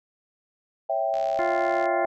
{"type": "chord", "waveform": "sine", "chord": "C# diminished", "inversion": "none", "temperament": "equal", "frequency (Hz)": [554.4, 659.3, 784], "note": ["C#5", "E5", "G5"], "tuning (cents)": [0, 0, 0], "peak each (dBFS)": [-30, -25, -27], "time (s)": [0.89, 2.06], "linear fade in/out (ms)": 10}
{"type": "click train", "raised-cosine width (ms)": 0.2, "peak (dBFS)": -25, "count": 50, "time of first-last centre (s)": [1.14, 1.856], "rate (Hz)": 68.4}
{"type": "harmonic tone", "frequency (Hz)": 349.2, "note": "F4", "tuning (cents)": 0, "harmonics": [1, 2, 3, 4, 5, 6], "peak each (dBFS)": [-29, -32, -34, -35, -36, -37], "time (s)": [1.39, 2.05], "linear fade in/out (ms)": 0}
{"effects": []}